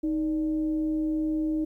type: tone with frequency modulation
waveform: sine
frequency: 312.1 Hz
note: D#4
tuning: 5 cents sharp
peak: -24 dBFS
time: 0.03-1.65 s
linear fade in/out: 10 ms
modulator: 273 Hz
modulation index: 0.29
effects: 11-bit